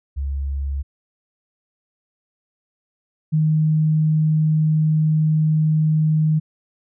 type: tone pair in turn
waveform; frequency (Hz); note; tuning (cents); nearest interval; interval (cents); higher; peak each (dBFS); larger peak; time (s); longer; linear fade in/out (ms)
sine; 69.3 / 155.57; C#2 / D#3; 0 / 0; octave + major second; 1400; second; -21 / -14; second; 0.16-0.83 / 3.32-6.4; second; 20
effects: none